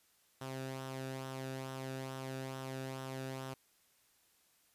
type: tone with flanger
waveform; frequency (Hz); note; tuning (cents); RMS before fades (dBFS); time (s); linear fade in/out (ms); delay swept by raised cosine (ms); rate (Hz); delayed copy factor
sawtooth; 132.2; C3; +18; -43; 0.41-3.54; 5; 0.43 to 0.97; 2.3; -0.5
effects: white hiss -71 dBFS RMS until 4.74 s + resampled to 32000 Hz